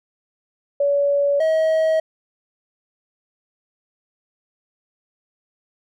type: tone pair in turn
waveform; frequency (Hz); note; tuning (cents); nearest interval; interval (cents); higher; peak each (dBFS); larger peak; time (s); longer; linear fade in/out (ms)
sine / triangle; 568 / 637.6; C#5 / D#5; +42 / +42; major second; 200; second; -15 / -13; second; 0.8-1.4 / 1.4-2; neither; 5
effects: none